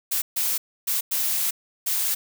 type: noise bursts at uneven times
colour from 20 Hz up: blue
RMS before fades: -24 dBFS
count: 5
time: 0.11-0.22 / 0.36-0.58 / 0.87-1.01 / 1.11-1.51 / 1.86-2.15 s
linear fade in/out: 10 ms
effects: none